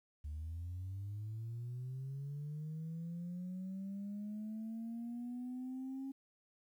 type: linear sweep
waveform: sine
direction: up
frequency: 72.8 to 271.3 Hz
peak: -39 dBFS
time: 0.24-6.12 s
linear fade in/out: 10 ms
effects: tanh soft clip ceiling -38 dBFS + 12-bit